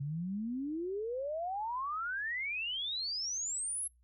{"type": "exponential sweep", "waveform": "sine", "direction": "up", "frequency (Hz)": [135.3, 11240], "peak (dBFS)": -34, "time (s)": [0, 3.88], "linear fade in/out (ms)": 10, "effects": ["noise-tail reverb RT60 0.2 s tail -26 dB re dry", "added 60 Hz sine -64 dBFS peak until 4.03 s"]}